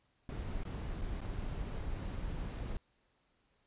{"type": "noise with dropouts", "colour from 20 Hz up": "brown", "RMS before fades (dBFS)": -39, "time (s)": [0.29, 2.77], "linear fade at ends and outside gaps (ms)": 2, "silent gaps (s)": [[0.635, 0.651], [1.013, 1.017], [1.206, 1.214]], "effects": ["pink hiss -75 dBFS RMS until 3.66 s", "resampled to 8000 Hz"]}